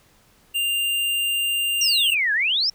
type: tone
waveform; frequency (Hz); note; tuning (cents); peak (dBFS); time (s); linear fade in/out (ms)
square; 2794; F7; 0; -21; 0.54-2.15; 20
type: exponential two-way sweep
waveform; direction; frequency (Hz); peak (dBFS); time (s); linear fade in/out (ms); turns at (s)
sine; down then up; 5920 to 1617 to 5600; -18; 1.81-2.7; 5; 2.33
effects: pink hiss -57 dBFS RMS until 2.74 s